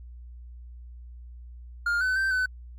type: tone with pitch steps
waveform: triangle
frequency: 1411 / 1512 / 1559 / 1509 Hz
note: F6 / F#6 / G6 / F#6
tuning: +17 / +37 / -10 / +34 cents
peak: -21 dBFS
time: 1.86-2.46 s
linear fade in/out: 5 ms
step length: 150 ms
effects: added 60 Hz sine -41 dBFS peak until 2.78 s + AAC 64 kbps